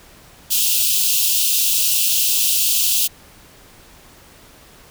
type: high-pass noise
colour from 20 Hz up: white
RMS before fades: -17 dBFS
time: 0.5-3.08 s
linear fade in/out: 20 ms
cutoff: 2600 Hz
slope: 96 dB/octave
effects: pink hiss -46 dBFS RMS until 4.9 s